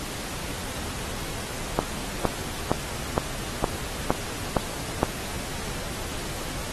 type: click train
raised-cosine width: 1 ms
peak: -6 dBFS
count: 8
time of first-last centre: 1.79-5.031 s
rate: 2.16 Hz
effects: pink hiss -34 dBFS RMS until 6.72 s + AAC 32 kbps